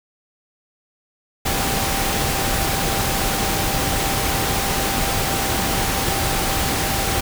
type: tone in noise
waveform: sine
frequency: 784 Hz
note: G5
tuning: in tune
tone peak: -28 dBFS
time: 1.45-7.21 s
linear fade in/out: 10 ms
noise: pink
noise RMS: -21 dBFS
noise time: 1.45-7.21 s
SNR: -10 dB
effects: none